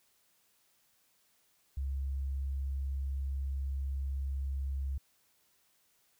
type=tone; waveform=sine; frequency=68 Hz; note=C#2; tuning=33 cents flat; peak=-32 dBFS; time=1.77-4.98 s; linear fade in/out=5 ms; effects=white hiss -71 dBFS RMS until 6.19 s